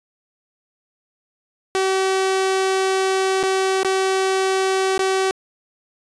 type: tone with dropouts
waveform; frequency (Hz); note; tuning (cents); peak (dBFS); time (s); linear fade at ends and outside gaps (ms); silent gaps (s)
sawtooth; 381.5; G4; -47; -13; 1.75-5.31; 0; 3.429-3.435 / 3.832-3.848 / 4.978-4.992
effects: resampled to 22050 Hz

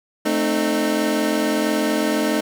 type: chord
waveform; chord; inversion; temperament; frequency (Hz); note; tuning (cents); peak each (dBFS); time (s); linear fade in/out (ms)
25% pulse; A diminished; none; equal with one note detuned; 220 / 261.6 / 306; A3 / C4 / Eb4; 0 / 0 / -29; -19 / -22 / -17; 0.25-2.41; 10
effects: none

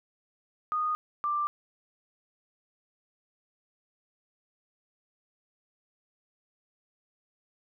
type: tone pair in turn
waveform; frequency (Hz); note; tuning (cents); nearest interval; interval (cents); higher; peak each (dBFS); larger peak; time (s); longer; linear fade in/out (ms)
sine; 1234 / 1181.4; D#6 / D6; -15 / +10; minor second; 75; first; -26; neither; 0.72-0.95 / 1.24-1.47; neither; 0
effects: none

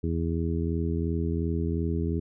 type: harmonic tone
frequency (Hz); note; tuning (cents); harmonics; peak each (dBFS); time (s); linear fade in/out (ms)
82.8; E2; +8; 1 / 2 / 3 / 4 / 5; -28 / -31 / -33 / -34 / -35; 0.03-2.2; 10
effects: none

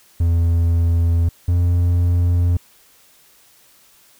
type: tone pair in turn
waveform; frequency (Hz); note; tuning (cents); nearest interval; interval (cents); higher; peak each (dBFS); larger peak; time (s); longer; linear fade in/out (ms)
triangle; 84.4 / 87.33; E2 / F2; +41 / 0; minor second; 59; second; -11; neither; 0.2-1.29 / 1.48-2.57; neither; 5
effects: white hiss -52 dBFS RMS until 4.19 s

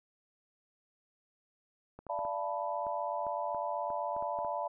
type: clicks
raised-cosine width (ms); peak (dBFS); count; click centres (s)
1; -33; 12; 1.99 / 2.067 / 2.19 / 2.251 / 2.867 / 3.267 / 3.547 / 3.903 / 4.165 / 4.225 / 4.388 / 4.448
type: chord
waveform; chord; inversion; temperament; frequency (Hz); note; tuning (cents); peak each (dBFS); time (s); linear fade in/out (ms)
sine; B half-diminished seventh; first; equal with one note detuned; 587.3 / 683.3 / 880 / 987.8; D5 / F5 / A5 / B5; 0 / -38 / 0 / 0; -38; 2.09-4.68; 10
effects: none

